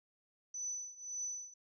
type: tone with tremolo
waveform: sine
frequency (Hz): 5990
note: F#8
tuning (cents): +20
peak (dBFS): -36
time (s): 0.54-1.54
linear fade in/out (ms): 5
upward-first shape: triangle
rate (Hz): 1.8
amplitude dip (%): 90
effects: none